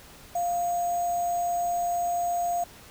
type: tone with sample-and-hold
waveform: sine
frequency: 698.5 Hz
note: F5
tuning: in tune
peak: -24 dBFS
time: 0.35-2.64 s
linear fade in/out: 5 ms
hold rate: 7350 Hz
effects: pink hiss -49 dBFS RMS until 2.9 s